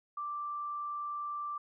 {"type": "tone", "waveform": "sine", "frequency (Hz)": 1175, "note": "D6", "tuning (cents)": 1, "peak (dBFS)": -35, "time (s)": [0.17, 1.58], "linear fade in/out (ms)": 5, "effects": []}